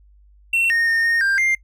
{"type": "tone with pitch steps", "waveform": "triangle", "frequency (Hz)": [2713, 1847, 1830, 1846, 1589, 2101], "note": ["E7", "A#6", "A#6", "A#6", "G6", "C7"], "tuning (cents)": [49, -16, -32, -17, 23, 7], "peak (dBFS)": -14, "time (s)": [0.53, 1.55], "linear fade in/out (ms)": 5, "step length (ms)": 170, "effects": ["noise-tail reverb RT60 0.1 s tail -22 dB re dry", "added 50 Hz sine -48 dBFS peak until 1.63 s"]}